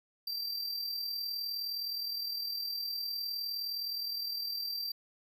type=tone with amplitude modulation; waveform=square; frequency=4699 Hz; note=D8; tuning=in tune; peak=-33 dBFS; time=0.27-4.92 s; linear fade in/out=5 ms; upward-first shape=sine; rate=39.5 Hz; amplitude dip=45%; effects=none